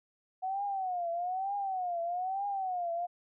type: tone with vibrato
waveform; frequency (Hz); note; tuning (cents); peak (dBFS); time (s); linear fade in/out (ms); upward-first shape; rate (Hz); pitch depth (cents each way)
sine; 740; F#5; 0; -31; 0.42-3.07; 20; triangle; 1.1; 170
effects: none